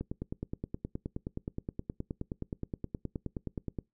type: click train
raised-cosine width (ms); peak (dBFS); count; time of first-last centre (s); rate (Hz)
3; -22; 37; 0.01-3.788; 9.53
effects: noise-tail reverb RT60 0.2 s tail -24 dB re dry

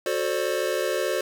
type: chord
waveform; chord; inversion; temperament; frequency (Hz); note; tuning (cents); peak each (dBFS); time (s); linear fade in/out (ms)
square; D dominant seventh; first; just; 367.1 / 440.5 / 528.6 / 587.3; F#4 / A4 / C5 / D5; -14 / +2 / +18 / 0; -30 / -31 / -29 / -30; 0.06-1.21; 2
effects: 8-bit

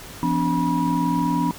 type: tone cluster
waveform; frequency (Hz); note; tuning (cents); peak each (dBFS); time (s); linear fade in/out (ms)
sine; 171.3 / 251.4 / 291.1 / 969; F3 / B3 / D4 / B5; -33 / +31 / -15 / -33; -24; 0.23-1.51; 0
effects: pink hiss -39 dBFS RMS until 1.58 s

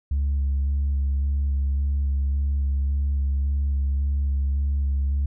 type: tone with vibrato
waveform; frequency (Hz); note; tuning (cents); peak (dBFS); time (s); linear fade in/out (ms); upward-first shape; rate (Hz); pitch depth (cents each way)
sine; 69.6; C#2; +8; -18; 0.11-5.26; 5; square; 1.8; 16
effects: tanh soft clip ceiling -18 dBFS

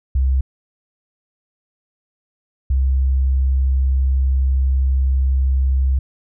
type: tone pair in turn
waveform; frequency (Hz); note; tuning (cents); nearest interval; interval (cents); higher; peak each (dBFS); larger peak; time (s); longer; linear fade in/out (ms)
sine; 65.8 / 66.1; C2 / C2; +10 / +18; unison; 8; second; -13; neither; 0.15-0.41 / 2.7-5.99; second; 5
effects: none

